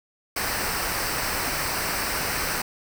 pink noise with comb filter, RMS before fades -27 dBFS, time 0.36-2.62 s, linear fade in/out 5 ms, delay 0.29 ms, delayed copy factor -0.6, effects none

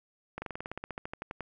slowing click train, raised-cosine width 0.5 ms, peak -22 dBFS, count 17, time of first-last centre 0.38-1.407 s, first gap 40 ms, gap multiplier 1.06, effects none

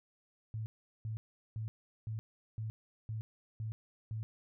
sine tone bursts, 110 Hz, A2, in tune, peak -36 dBFS, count 8, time 0.54-4.23 s, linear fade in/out 0 ms, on 120 ms, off 390 ms, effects none

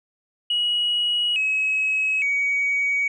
sine tone with pitch steps, 2908 / 2561 / 2255 Hz, F#7 / D#7 / C#7, -31 / +49 / +29 cents, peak -18 dBFS, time 0.5-3.08 s, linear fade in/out 5 ms, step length 860 ms, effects tanh soft clip ceiling -15 dBFS

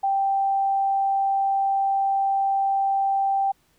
sine tone, 784 Hz, G5, in tune, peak -19 dBFS, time 0.03-3.52 s, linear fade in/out 10 ms, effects pink hiss -64 dBFS RMS until 3.78 s

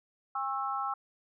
sine tone cluster, 807 / 1088 / 1320 Hz, G#5 / C#6 / E6, -50 / -33 / +2 cents, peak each -35 / -36 / -34 dBFS, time 0.35-0.94 s, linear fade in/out 5 ms, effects none

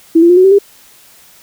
sine tone with pitch steps, 328 / 341.5 / 355.6 / 370.3 / 385.6 / 401.5 Hz, E4 / F4 / F4 / F#4 / G4 / G4, -9 / -39 / +31 / +1 / -28 / +41 cents, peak -3 dBFS, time 0.15-0.588 s, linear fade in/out 10 ms, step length 73 ms, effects white hiss -43 dBFS RMS until 1.42 s

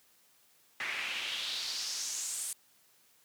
pink noise with band-pass filter sweep, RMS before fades -37 dBFS, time 0.8-2.53 s, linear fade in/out 2 ms, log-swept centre 2000 to 9300 Hz, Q 3.2, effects white hiss -66 dBFS RMS until 3.24 s + high-pass 100 Hz 12 dB/octave

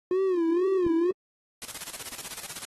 triangle tone with vibrato, 355.7 Hz, F4, 32 cents sharp, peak -20 dBFS, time 0.11-1.11 s, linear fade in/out 2 ms, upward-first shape sine, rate 2.1 Hz, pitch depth 140 cents each way
click, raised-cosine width 3 ms, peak -23 dBFS, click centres 0.865 s
white noise with tremolo, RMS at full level -36 dBFS, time 1.62-2.65 s, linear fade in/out 0 ms, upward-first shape square, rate 16 Hz, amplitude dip 75%
effects AAC 32 kbps

